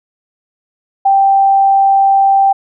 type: tone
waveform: sine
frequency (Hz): 784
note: G5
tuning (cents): 0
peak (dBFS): -6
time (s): 1.05-2.53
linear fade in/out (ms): 10
effects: none

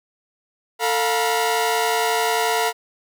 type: tone cluster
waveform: sawtooth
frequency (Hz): 446.9 / 705 / 965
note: A4 / F5 / B5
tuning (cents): +27 / +16 / -40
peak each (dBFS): -19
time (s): 0.79-2.73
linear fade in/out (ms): 50
effects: none

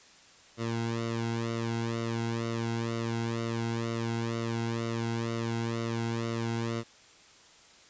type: tone with flanger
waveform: sawtooth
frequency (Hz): 115.4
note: A#2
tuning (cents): -17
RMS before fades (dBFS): -32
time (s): 0.57-6.84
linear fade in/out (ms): 50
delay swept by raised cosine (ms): 1.2 to 1.7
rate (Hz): 2.1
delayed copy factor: -0.9
effects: white hiss -56 dBFS RMS until 7.89 s + resampled to 16000 Hz

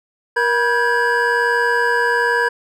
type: tone cluster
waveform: triangle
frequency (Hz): 472.3 / 974 / 1575 / 1676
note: A#4 / B5 / G6 / G#6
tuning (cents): +23 / -24 / +8 / +15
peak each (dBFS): -18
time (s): 0.36-2.49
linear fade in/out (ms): 10
effects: none

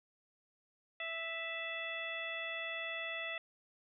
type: harmonic tone with a mistuned harmonic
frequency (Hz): 659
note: E5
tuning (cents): -1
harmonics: 1 / 2 / 3 / 4 / 5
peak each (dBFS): -46 / -49 / -42 / -43 / -47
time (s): 1-3.38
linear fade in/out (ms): 2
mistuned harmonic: 5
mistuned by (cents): +66
effects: none

